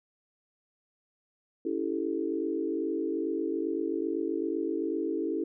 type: chord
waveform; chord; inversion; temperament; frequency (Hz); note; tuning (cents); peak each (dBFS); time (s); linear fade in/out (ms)
sine; A dominant seventh; first; equal with one note detuned; 282 / 329.6 / 392 / 440; C#4 / E4 / G4 / A4; +30 / 0 / 0 / 0; -35 / -31 / -35 / -35; 1.65-5.44; 5
effects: none